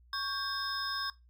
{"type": "tone cluster", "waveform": "triangle", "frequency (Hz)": [1111, 1589, 3646, 5130], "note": ["C#6", "G6", "A#7", "E8"], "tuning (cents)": [4, 23, -39, -48], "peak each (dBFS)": [-36, -37, -40, -36], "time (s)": [0.13, 1.1], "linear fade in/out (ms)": 2, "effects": ["noise-tail reverb RT60 0.2 s tail -18 dB re dry", "added 60 Hz sine -58 dBFS peak until 1.29 s"]}